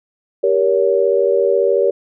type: chord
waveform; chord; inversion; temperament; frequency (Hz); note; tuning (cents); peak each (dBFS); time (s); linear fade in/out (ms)
sine; G diminished; none; just; 392 / 470.4 / 564.5; G4 / Bb4 / Db5; 0 / +16 / +31; -16; 0.43-1.91; 10
effects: none